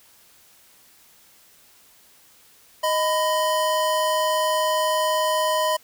square tone pair together, 623.4 / 1000 Hz, D#5 / B5, +3 / +21 cents, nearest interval minor sixth, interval 818 cents, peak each -23 dBFS, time 2.83-5.77 s, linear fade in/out 10 ms, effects white hiss -54 dBFS RMS until 5.83 s

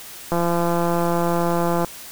click train, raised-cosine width 1 ms, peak -8 dBFS, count 262, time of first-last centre 0.32-1.846 s, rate 171 Hz, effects white hiss -38 dBFS RMS until 2.11 s

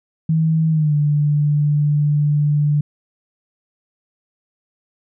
sine tone with pitch glide, 160 to 147.57 Hz, D#3 to D3, +49 to +9 cents, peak -13 dBFS, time 0.29-2.81 s, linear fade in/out 5 ms, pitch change -140 cents, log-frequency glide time 0.7-0.94 s, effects none

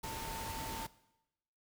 sine tone in noise, 899 Hz, A5, 37 cents sharp, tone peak -43 dBFS, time 0.03-0.87 s, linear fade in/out 10 ms, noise pink, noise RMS -43 dBFS, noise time 0.03-0.87 s, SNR -3 dB, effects noise-tail reverb RT60 0.9 s tail -19 dB re dry

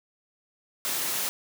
white high-pass noise, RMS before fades -29 dBFS, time 0.85-1.29 s, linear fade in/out 0 ms, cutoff 160 Hz, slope 12 dB/octave, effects none

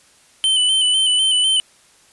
square tone with vibrato, 3040 Hz, F#7, 46 cents sharp, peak -14 dBFS, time 0.44-1.6 s, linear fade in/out 0 ms, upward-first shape square, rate 4 Hz, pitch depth 32 cents each way, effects white hiss -52 dBFS RMS until 2.12 s + resampled to 24000 Hz

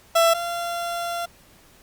30% pulse tone pair in turn, 667 / 688.1 Hz, E5 / F5, +20 / -26 cents, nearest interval minor second, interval 54 cents, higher second, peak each -12 / -23 dBFS, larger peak first, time 0.15-0.34 / 0.34-1.26 s, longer second, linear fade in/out 10 ms, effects pink hiss -53 dBFS RMS until 1.82 s + Opus 48 kbps

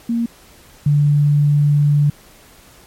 sine tone pair in turn, 233.1 / 146 Hz, A#3 / D3, 0 / -10 cents, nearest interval minor sixth, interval 810 cents, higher first, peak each -15 / -10 dBFS, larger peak second, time 0.09-0.26 / 0.86-2.1 s, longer second, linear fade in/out 5 ms, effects pink hiss -46 dBFS RMS until 2.86 s + MP3 64 kbps

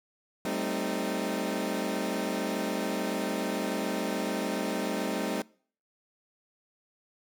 20% pulse chord, A half-diminished seventh, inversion third, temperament equal with one note detuned, 193.08 / 220 / 261.6 / 311.1 Hz, G3 / A3 / C4 / Eb4, -26 / 0 / 0 / 0 cents, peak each -30 dBFS, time 0.45-5.42 s, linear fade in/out 2 ms, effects noise-tail reverb RT60 0.5 s tail -24 dB re dry

